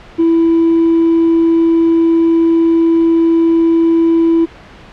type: tone with hard clipping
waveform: triangle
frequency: 330.9 Hz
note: E4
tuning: 7 cents sharp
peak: -7 dBFS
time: 0.18-4.46 s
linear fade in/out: 20 ms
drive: 2 dB
effects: pink hiss -37 dBFS RMS until 4.92 s + low-pass 3000 Hz 12 dB/octave